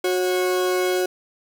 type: tone pair together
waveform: 40% pulse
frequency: 365.6 / 547.8 Hz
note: F#4 / C#5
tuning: -21 / -21 cents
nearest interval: perfect fifth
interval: 700 cents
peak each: -19 / -26 dBFS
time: 0.04-1.06 s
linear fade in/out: 5 ms
effects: none